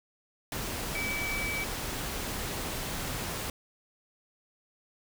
sine tone in noise, 2299 Hz, D7, 37 cents flat, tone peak -32 dBFS, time 0.95-1.64 s, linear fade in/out 2 ms, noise pink, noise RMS -35 dBFS, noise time 0.52-3.5 s, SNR 0 dB, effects none

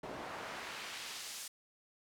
pink noise with band-pass filter sweep, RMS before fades -45 dBFS, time 0.03-1.48 s, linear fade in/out 5 ms, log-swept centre 540 to 7900 Hz, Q 0.72, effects none

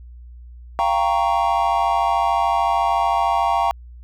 triangle chord, G half-diminished seventh, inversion third, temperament equal with one note detuned, 690.4 / 784 / 932.3 / 1108.7 Hz, F5 / G5 / Bb5 / Db6, -20 / 0 / 0 / 0 cents, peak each -20 / -19 / -19 / -22 dBFS, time 0.79-3.71 s, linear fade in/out 0 ms, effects added 60 Hz sine -37 dBFS peak until 4.03 s

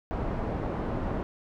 pink low-pass noise, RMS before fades -31 dBFS, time 0.11-1.23 s, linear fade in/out 0 ms, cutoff 900 Hz, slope 12 dB/octave, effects none

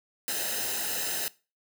white noise with comb filter, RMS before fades -31 dBFS, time 0.28-1.28 s, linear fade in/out 0 ms, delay 0.88 ms, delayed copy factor -0.7, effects noise-tail reverb RT60 0.3 s tail -20 dB re dry

